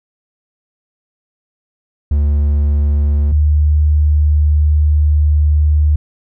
triangle / sine tone pair in turn, 72.7 / 75.09 Hz, D2 / D2, -17 / +39 cents, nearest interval minor second, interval 56 cents, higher second, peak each -8 dBFS, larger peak neither, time 2.11-3.32 / 3.32-5.96 s, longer second, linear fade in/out 5 ms, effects none

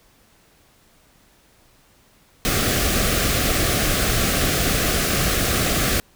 pink band-stop noise, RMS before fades -20 dBFS, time 2.45-6 s, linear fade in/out 0 ms, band 780 to 1100 Hz, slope 96 dB/octave, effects pink hiss -56 dBFS RMS until 6.15 s

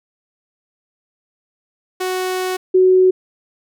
sawtooth / sine tone pair in turn, 370 / 371.6 Hz, F#4 / F#4, 0 / +7 cents, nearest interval unison, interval 7 cents, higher second, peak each -15 / -8 dBFS, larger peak second, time 2-2.57 / 2.74-3.11 s, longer first, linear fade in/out 10 ms, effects none

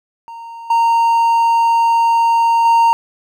triangle tone with level steps, 924 Hz, A#5, 16 cents flat, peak -27 / -8 / -6 dBFS, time 0.28-2.93 s, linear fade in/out 0 ms, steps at 0.7 / 2.65 s, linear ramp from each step 5 ms, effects none

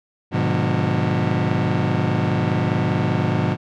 30% pulse chord, G# diminished seventh, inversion none, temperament just, 103.83 / 124.59 / 149.51 / 179.41 Hz, G#2 / B2 / D3 / F3, 0 / +16 / +31 / +47 cents, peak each -21 dBFS, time 0.31-3.57 s, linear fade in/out 50 ms, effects low-pass 3000 Hz 12 dB/octave

